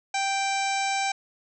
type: harmonic tone with a mistuned harmonic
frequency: 784 Hz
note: G5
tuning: in tune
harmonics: 1 / 2 / 3 / 4 / 5 / 6 / 7 / 8 / 9 / 10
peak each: -26 / -35 / -30 / -41 / -37 / -43 / -38 / -38 / -44 / -39 dBFS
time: 0.14-1.12 s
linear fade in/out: 5 ms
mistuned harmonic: 4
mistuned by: -25 cents
effects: none